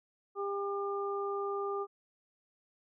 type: harmonic tone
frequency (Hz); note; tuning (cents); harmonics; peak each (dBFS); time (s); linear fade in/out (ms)
400; G4; +35; 1 / 2 / 3; -34 / -42 / -38; 0.35-1.87; 50
effects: none